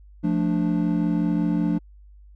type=chord; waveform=triangle; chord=D minor; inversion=first; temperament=equal; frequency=174.61 / 220 / 293.7 Hz; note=F3 / A3 / D4; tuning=0 / 0 / 0 cents; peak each=-21 / -24 / -22 dBFS; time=0.23-1.79 s; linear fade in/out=20 ms; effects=added 50 Hz sine -45 dBFS peak until 2.35 s

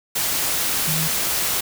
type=tone in noise; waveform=sine; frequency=158.4 Hz; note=D#3; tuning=31 cents sharp; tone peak=-24 dBFS; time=0.87-1.08 s; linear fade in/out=10 ms; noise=white; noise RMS=-22 dBFS; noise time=0.15-1.61 s; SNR=-5 dB; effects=none

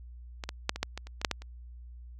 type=clicks; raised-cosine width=0.2 ms; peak=-19 / -16 / -8 / -19 / -11 / -20 / -29 / -21 / -6 / -12 / -29 dBFS; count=11; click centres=0.438 / 0.491 / 0.694 / 0.76 / 0.83 / 0.976 / 1.07 / 1.215 / 1.248 / 1.313 / 1.42 s; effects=added 60 Hz sine -44 dBFS peak until 2.19 s

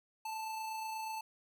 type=tone with amplitude modulation; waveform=square; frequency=880 Hz; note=A5; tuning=in tune; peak=-38 dBFS; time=0.25-1.21 s; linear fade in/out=5 ms; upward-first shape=sine; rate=28.3 Hz; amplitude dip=25%; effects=none

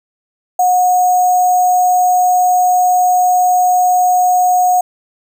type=tone with sample-and-hold; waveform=sine; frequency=728 Hz; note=F#5; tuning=28 cents flat; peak=-8 dBFS; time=0.59-4.81 s; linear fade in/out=5 ms; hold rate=7350 Hz; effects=none

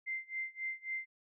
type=tone with tremolo; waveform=sine; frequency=2085 Hz; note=C7; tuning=7 cents flat; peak=-34 dBFS; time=0.06-1.06 s; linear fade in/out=20 ms; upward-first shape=sine; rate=3.7 Hz; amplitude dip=95%; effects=none

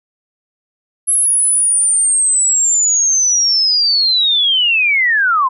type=linear sweep; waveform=sine; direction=down; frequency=10950 to 987.8 Hz; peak=-10 dBFS; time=1.07-5.49 s; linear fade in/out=20 ms; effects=none

